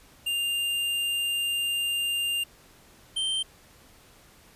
square tone pair in turn, 2800 / 3130 Hz, F7 / G7, +4 / -3 cents, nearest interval major second, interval 193 cents, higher second, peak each -26 dBFS, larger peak neither, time 0.26-2.44 / 3.16-3.43 s, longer first, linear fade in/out 10 ms, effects pink hiss -55 dBFS RMS until 4.55 s + resampled to 32000 Hz

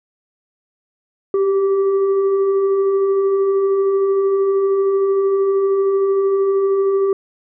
sine tone with frequency modulation, 392 Hz, G4, in tune, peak -13 dBFS, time 1.34-7.13 s, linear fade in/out 2 ms, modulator 771 Hz, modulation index 0.32, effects none

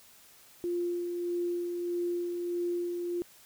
sine tone with tremolo, 349.2 Hz, F4, in tune, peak -28 dBFS, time 0.64-3.22 s, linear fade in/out 0 ms, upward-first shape sine, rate 1.6 Hz, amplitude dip 35%, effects white hiss -57 dBFS RMS until 3.45 s

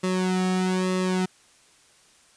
sawtooth tone with flanger, 185 Hz, F#3, in tune, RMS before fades -24 dBFS, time 0.03-1.26 s, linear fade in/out 10 ms, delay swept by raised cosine 1.3 to 1.98 ms, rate 1.1 Hz, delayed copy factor -0.9, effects white hiss -57 dBFS RMS until 2.36 s + resampled to 22050 Hz

